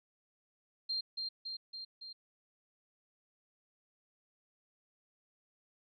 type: tone with echo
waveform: sine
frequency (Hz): 4186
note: C8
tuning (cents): 0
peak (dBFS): -33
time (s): 0.89-1.01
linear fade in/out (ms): 10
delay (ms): 280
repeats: 4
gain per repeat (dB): -3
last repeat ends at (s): 2.13
effects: none